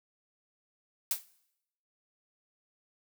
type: noise with exponential decay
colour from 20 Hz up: blue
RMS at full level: -26 dBFS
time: 1.11-1.25 s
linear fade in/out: 1 ms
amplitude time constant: 29 ms
effects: noise-tail reverb RT60 0.8 s tail -20 dB re dry